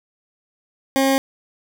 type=tone; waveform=20% pulse; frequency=269.6 Hz; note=C#4; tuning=48 cents flat; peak=-10 dBFS; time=0.96-1.18 s; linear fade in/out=0 ms; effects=none